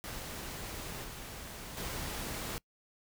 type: noise with level steps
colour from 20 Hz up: pink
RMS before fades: -42 / -45 / -39 dBFS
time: 0.04-2.58 s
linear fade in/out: 0 ms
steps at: 1.04 / 1.77 s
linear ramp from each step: 2 ms
effects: noise-tail reverb RT60 0.1 s tail -24 dB re dry